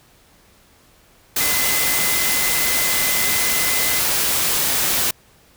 sine tone in noise, 2039 Hz, C7, 45 cents flat, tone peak -25 dBFS, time 1.4-4 s, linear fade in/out 5 ms, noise white, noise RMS -19 dBFS, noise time 1.36-5.11 s, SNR -9 dB, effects pink hiss -53 dBFS RMS until 5.56 s

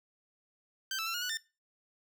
15% pulse tone with pitch steps, 1557 / 1319 / 1352 / 1432 / 1476 / 1796 Hz, G6 / E6 / E6 / F6 / F#6 / A6, -12 / +1 / +43 / +43 / -5 / +35 cents, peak -27 dBFS, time 0.91-1.372 s, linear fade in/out 2 ms, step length 77 ms, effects noise-tail reverb RT60 0.3 s tail -21 dB re dry

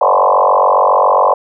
sine tone with frequency modulation, 800 Hz, G5, 35 cents sharp, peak -7 dBFS, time 0.01-1.34 s, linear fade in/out 5 ms, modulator 47.3 Hz, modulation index 6.1, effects none

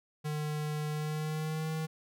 square tone with pitch glide, 151.2 to 158.17 Hz, D#3 to D#3, -49 to +29 cents, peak -33 dBFS, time 0.24-1.87 s, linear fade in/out 20 ms, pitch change +78 cents, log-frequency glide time 0.9-1.7 s, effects none

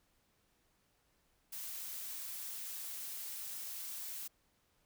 blue noise, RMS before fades -44 dBFS, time 1.52-4.28 s, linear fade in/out 10 ms, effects pink hiss -75 dBFS RMS until 4.85 s

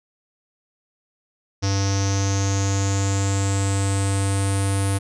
square tone with low-pass filter sweep, 98.2 Hz, G2, 4 cents sharp, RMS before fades -21 dBFS, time 1.62-4.99 s, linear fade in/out 20 ms, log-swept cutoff 5600 to 9800 Hz, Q 8.2, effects none

